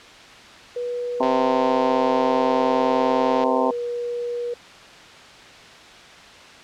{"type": "tone with pitch glide", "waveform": "sine", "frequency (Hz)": [486.7, 480.3], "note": ["B4", "B4"], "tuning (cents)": [-25, -48], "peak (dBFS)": -24, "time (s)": [0.76, 4.54], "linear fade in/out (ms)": 5, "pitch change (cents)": -23, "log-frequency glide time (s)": [1.62, 2.3]}
{"type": "harmonic tone", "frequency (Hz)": 130, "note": "C3", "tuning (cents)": -11, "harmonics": [2, 3, 4, 5, 6, 7, 8], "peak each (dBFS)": [-24, -28, -25, -25, -28, -24, -28], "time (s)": [1.2, 3.71], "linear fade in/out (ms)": 5}
{"type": "click train", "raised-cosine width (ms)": 0.2, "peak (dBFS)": -15, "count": 310, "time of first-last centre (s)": [1.23, 3.437], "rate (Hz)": 140}
{"effects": ["white hiss -43 dBFS RMS until 6.63 s", "low-pass 4000 Hz 12 dB/octave"]}